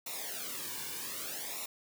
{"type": "noise with flanger", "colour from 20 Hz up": "white", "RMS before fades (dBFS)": -40, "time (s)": [0.06, 1.66], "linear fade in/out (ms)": 5, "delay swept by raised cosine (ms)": [0.63, 1.57], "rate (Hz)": 0.64, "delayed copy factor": -0.8, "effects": []}